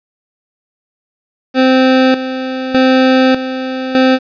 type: tone with tremolo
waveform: 25% pulse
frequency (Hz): 260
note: C4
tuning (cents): -11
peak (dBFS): -3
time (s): 1.54-4.19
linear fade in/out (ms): 50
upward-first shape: square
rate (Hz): 0.83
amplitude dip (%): 70
effects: resampled to 11025 Hz + 7-bit